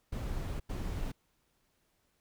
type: noise bursts at uneven times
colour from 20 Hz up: brown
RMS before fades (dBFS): -36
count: 2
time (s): 0.12-0.6 / 0.69-1.12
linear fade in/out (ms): 10
effects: pink hiss -75 dBFS RMS until 2.2 s